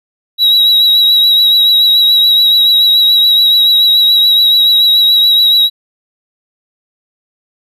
triangle tone with vibrato, 3868 Hz, B7, 37 cents flat, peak -4 dBFS, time 0.38-5.7 s, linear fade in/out 50 ms, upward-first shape triangle, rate 7 Hz, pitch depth 35 cents each way, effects none

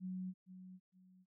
sine tone with echo, 185 Hz, F#3, in tune, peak -40 dBFS, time 0-0.34 s, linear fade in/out 50 ms, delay 460 ms, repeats 2, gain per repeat -11 dB, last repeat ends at 1.26 s, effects none

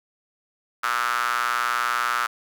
sawtooth tone with high-pass filter, 120 Hz, B2, 49 cents flat, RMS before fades -24 dBFS, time 0.83-2.27 s, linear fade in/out 10 ms, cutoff 1300 Hz, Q 6.2, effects none

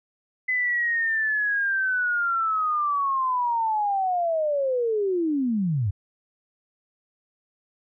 sine linear sweep, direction down, 2026 to 89.5 Hz, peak -21 dBFS, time 0.48-5.91 s, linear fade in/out 10 ms, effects none

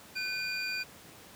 triangle tone cluster, 1519 / 2436 / 4671 Hz, F#6 / D#7 / D8, +45 / -37 / -10 cents, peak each -37 / -33 / -37 dBFS, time 0.15-0.84 s, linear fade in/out 20 ms, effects pink hiss -52 dBFS RMS until 1.35 s + high-pass 100 Hz 12 dB/octave

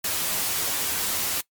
white noise with comb filter, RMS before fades -26 dBFS, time 0.04-1.41 s, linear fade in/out 5 ms, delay 11 ms, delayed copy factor +0.55, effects noise-tail reverb RT60 0.1 s tail -20 dB re dry + MP3 96 kbps

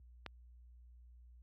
click, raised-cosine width 0.3 ms, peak -27 dBFS, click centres 0.263 s, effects added 60 Hz sine -50 dBFS peak until 1.42 s + high-pass 80 Hz 12 dB/octave

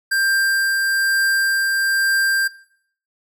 square tone with tremolo, 1585 Hz, G6, 19 cents sharp, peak -16 dBFS, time 0.11-2.48 s, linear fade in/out 10 ms, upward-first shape triangle, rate 1.1 Hz, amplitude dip 25%, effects noise-tail reverb RT60 0.6 s tail -18 dB re dry

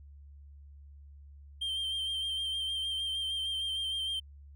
triangle tone with vibrato, 3157 Hz, G7, 12 cents sharp, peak -30 dBFS, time 1.61-4.2 s, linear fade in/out 10 ms, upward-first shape sine, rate 6.5 Hz, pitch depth 27 cents each way, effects added 71 Hz sine -49 dBFS peak until 4.55 s

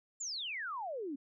sine exponential sweep, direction down, 7459 to 261.6 Hz, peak -37 dBFS, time 0.2-1.16 s, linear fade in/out 10 ms, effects none

